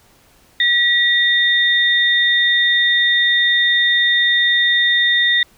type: tone pair together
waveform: sine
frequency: 1925 / 3644 Hz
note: B6 / A#7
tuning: -45 / -40 cents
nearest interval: major seventh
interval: 1105 cents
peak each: -14 / -15 dBFS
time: 0.6-5.43 s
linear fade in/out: 2 ms
effects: pink hiss -52 dBFS RMS until 5.57 s